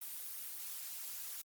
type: noise with flanger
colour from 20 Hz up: blue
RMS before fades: -45 dBFS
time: 0.01-1.42 s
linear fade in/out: 10 ms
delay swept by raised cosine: 0.24 to 4.54 ms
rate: 3 Hz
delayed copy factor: -0.65
effects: Opus 32 kbps